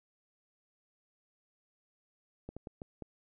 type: slowing click train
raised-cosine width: 2 ms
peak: -29 dBFS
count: 5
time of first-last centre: 2.49-3.023 s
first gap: 76 ms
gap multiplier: 1.39
effects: none